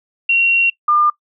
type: tone pair in turn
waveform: sine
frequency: 2743 / 1202.6 Hz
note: F7 / D6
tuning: -32 / +41 cents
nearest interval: octave + major second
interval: 1427 cents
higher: first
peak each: -10 dBFS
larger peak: neither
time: 0.29-0.7 / 0.88-1.1 s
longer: first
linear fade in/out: 5 ms
effects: noise-tail reverb RT60 0.1 s tail -21 dB re dry